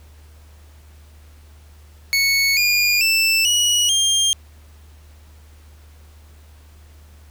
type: tone with pitch steps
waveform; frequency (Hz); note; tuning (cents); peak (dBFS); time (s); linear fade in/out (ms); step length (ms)
25% pulse; 2211 / 2425 / 2660 / 2917 / 3200; C#7 / D#7 / E7 / F#7 / G7; -5 / -45 / +15 / -25 / +35; -11; 2.13-4.33; 0; 440
effects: added 75 Hz sine -43 dBFS peak until 7.3 s + pink hiss -54 dBFS RMS until 7.3 s